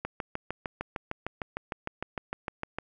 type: click train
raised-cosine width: 0.5 ms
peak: -17 dBFS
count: 19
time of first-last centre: 0.05-2.786 s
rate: 6.58 Hz
effects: none